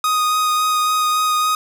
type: tone with vibrato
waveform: 45% pulse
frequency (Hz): 1244.5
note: D#6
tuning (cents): 0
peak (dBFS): -15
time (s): 0.04-1.55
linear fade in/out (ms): 2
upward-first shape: sine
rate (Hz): 3.6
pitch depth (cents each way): 11
effects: none